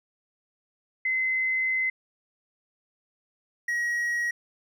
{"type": "tone pair in turn", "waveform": ["sine", "triangle"], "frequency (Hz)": [2051, 1901.5], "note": ["C7", "A#6"], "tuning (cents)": [-35, 34], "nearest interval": "minor second", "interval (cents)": 131, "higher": "first", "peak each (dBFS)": -23, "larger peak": "neither", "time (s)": [[1.05, 1.9], [3.68, 4.31]], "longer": "first", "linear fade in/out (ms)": 5, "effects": []}